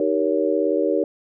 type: chord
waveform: sine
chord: Eb dominant seventh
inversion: none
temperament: just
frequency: 311.1 / 388.9 / 466.7 / 560 Hz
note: Eb4 / G4 / Bb4 / Db5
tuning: 0 / -14 / +2 / +18 cents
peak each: -23 dBFS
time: 0-1.04 s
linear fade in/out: 2 ms
effects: none